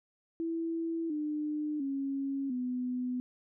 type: tone with pitch steps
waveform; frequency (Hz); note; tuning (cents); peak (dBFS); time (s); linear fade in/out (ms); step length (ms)
sine; 330.1 / 301 / 274.4 / 250.2; E4 / D4 / C#4 / B3; +2 / +43 / -17 / +23; -31; 0.4-3.2; 0; 700
effects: none